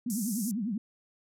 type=tone with vibrato; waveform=sine; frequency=217.2 Hz; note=A3; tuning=22 cents flat; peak=-29 dBFS; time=0.06-0.78 s; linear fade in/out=5 ms; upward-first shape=triangle; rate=10 Hz; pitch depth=300 cents each way
type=band-pass noise; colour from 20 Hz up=white; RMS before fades=-39 dBFS; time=0.1-0.51 s; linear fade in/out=0 ms; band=5600 to 13000 Hz; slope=48 dB/octave
effects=none